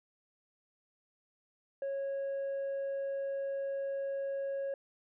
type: tone with tanh clipping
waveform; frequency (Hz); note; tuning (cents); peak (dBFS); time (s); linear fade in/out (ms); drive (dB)
sine; 550; C#5; -14; -34; 1.82-4.74; 2; 2
effects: none